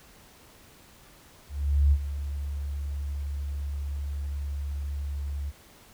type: tone with ADSR envelope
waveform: sine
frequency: 71.2 Hz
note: C#2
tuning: 47 cents sharp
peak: -16 dBFS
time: 1.48-5.52 s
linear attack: 440 ms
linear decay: 58 ms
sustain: -13 dB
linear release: 34 ms
effects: pink hiss -54 dBFS RMS until 5.93 s